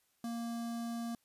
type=tone with notch filter; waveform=square; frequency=233.1 Hz; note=A#3; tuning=in tune; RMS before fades=-39 dBFS; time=0.24-1.15 s; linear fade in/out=2 ms; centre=2300 Hz; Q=1.1; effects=white hiss -75 dBFS RMS until 1.24 s + resampled to 32000 Hz